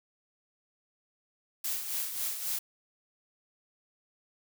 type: noise with tremolo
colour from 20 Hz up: blue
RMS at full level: -32 dBFS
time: 1.64-2.59 s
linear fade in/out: 5 ms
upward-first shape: sine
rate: 3.7 Hz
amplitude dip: 55%
effects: none